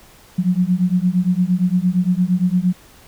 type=beating tone pair; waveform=sine; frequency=176.7 / 185.4 Hz; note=F3 / F#3; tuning=+21 / +4 cents; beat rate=8.7 Hz; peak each=-17 dBFS; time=0.38-2.73 s; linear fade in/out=10 ms; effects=pink hiss -47 dBFS RMS until 3.07 s